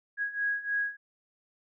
sine beating tone pair, 1651 / 1654.3 Hz, G#6 / G#6, -11 / -7 cents, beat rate 3.3 Hz, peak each -33 / -30 dBFS, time 0.17-0.97 s, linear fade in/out 50 ms, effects none

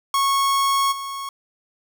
45% pulse tone with level steps, 1100 Hz, C#6, 14 cents flat, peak -17 / -28 dBFS, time 0.14-1.29 s, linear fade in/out 2 ms, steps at 0.91 s, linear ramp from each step 20 ms, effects none

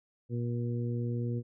harmonic tone, 119.4 Hz, A#2, 42 cents sharp, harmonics 1 / 2 / 3 / 4, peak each -31 / -37 / -41 / -43 dBFS, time 0.29-1.43 s, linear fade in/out 50 ms, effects none

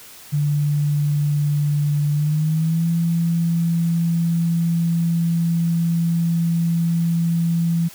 sine tone with pitch glide, 146.83 to 167.69 Hz, D3 to E3, 0 to +30 cents, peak -16 dBFS, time 0.32-7.89 s, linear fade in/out 20 ms, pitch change +230 cents, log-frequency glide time 2.12-2.88 s, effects white hiss -42 dBFS RMS until 7.94 s

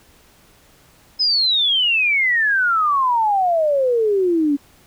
sine exponential sweep, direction down, 5150 to 277.2 Hz, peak -14 dBFS, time 1.19-4.57 s, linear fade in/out 20 ms, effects pink hiss -52 dBFS RMS until 4.86 s

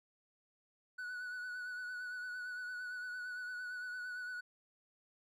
triangle tone with vibrato, 1480 Hz, F#6, in tune, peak -39 dBFS, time 0.98-4.41 s, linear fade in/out 10 ms, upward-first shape triangle, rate 8.8 Hz, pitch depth 37 cents each way, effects none

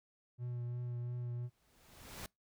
triangle tone with vibrato, 121.5 Hz, B2, 28 cents flat, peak -36 dBFS, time 0.38-1.5 s, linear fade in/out 50 ms, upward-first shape triangle, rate 2.9 Hz, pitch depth 20 cents each way
pink noise with exponential growth, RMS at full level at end -44 dBFS, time 1.43-2.26 s, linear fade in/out 0 ms, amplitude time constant 180 ms
effects noise-tail reverb RT60 0.2 s tail -26 dB re dry

